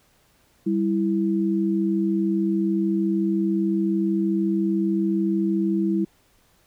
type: tone pair together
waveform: sine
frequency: 196 / 329.6 Hz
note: G3 / E4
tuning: 0 / 0 cents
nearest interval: major sixth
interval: 900 cents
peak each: -22 dBFS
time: 0.66-6.05 s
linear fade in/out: 10 ms
effects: pink hiss -61 dBFS RMS until 6.66 s